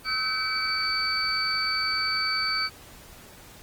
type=tone cluster; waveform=sine; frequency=1287 / 1531 / 2289 / 4550 Hz; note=E6 / G6 / D7 / C#8; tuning=-42 / -41 / -45 / +44 cents; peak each=-31 / -33 / -31 / -26 dBFS; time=0.04-2.7 s; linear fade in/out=50 ms; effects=pink hiss -48 dBFS RMS until 3.62 s + Opus 24 kbps